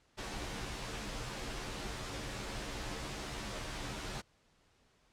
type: noise with comb filter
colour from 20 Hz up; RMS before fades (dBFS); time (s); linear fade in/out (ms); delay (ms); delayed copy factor
pink; -41; 0.17-4.22; 20; 12; -0.85
effects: pink hiss -70 dBFS RMS until 5.12 s + low-pass 7000 Hz 12 dB/octave